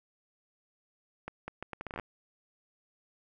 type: accelerating click train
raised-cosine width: 0.5 ms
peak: -23 dBFS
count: 12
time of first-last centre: 1.28-1.998 s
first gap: 200 ms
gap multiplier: 0.73
effects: none